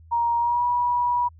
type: tone with pitch glide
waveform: sine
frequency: 940 to 970.3 Hz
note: A#5 to B5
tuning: +14 to -31 cents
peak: -19 dBFS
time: 0.11-1.29 s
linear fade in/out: 20 ms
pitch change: +55 cents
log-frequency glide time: 0.38-0.64 s
effects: added 81 Hz sine -46 dBFS peak until 1.39 s